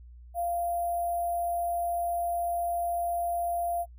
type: tone with sample-and-hold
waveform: sine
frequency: 692 Hz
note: F5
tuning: 16 cents flat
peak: -27 dBFS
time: 0.34-3.86 s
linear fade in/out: 50 ms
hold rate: 11025 Hz
effects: noise-tail reverb RT60 0.1 s tail -22 dB re dry + added 60 Hz sine -46 dBFS peak until 3.98 s